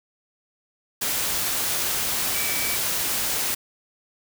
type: tone in noise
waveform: sine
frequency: 2300 Hz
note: D7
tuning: 37 cents flat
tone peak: -31 dBFS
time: 2.34-2.76 s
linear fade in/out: 10 ms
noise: white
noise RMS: -25 dBFS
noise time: 1.01-3.55 s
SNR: -9 dB
effects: none